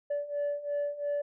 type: beating tone pair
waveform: sine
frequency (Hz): 577 / 579.9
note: D5 / D5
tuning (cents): -31 / -22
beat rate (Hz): 2.9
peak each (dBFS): -33 / -30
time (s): 0.1-1.22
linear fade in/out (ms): 10
effects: tanh soft clip ceiling -26 dBFS